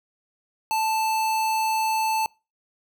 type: tone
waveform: square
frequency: 880 Hz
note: A5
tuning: in tune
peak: -22 dBFS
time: 0.71-2.26 s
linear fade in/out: 0 ms
effects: noise-tail reverb RT60 0.3 s tail -26 dB re dry